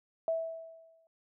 sine tone with exponential decay, 654 Hz, E5, 14 cents flat, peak -26 dBFS, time 0.28-1.07 s, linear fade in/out 1 ms, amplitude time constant 170 ms, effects none

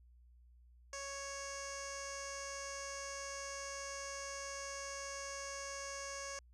15% pulse tone with low-pass filter, 554.4 Hz, C#5, in tune, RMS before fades -45 dBFS, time 0.93-6.39 s, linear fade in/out 2 ms, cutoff 6900 Hz, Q 8.2, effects added 60 Hz sine -60 dBFS peak until 6.53 s

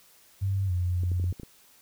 sine tone with pitch glide, 97.3 to 89.22 Hz, G2 to F2, -12 to +38 cents, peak -24 dBFS, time 0.41-1.33 s, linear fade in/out 20 ms, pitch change -150 cents, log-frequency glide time 0.66-0.72 s
clicks, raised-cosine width 3 ms, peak -27 dBFS, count 7, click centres 1.035 / 1.117 / 1.198 / 1.241 / 1.326 / 1.398 / 1.433 s
effects white hiss -58 dBFS RMS until 1.81 s

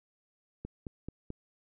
click train, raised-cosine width 3 ms, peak -26 dBFS, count 4, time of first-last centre 0.65-1.304 s, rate 4.59 Hz, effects none

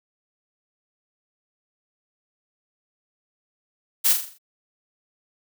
blue noise with echo, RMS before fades -18 dBFS, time 4.04-4.14 s, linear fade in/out 20 ms, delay 41 ms, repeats 6, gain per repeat -6 dB, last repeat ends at 4.386 s, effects none

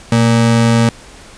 square ring-modulated tone, 174.61 Hz, F3, in tune, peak -6 dBFS, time 0.12-0.89 s, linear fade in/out 2 ms, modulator 55.1 Hz, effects pink hiss -38 dBFS RMS until 1.37 s + resampled to 22050 Hz

